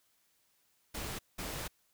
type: noise bursts at uneven times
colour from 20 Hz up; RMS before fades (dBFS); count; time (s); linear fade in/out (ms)
pink; -40; 2; 0.94-1.19 / 1.38-1.68; 10
effects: white hiss -73 dBFS RMS until 1.93 s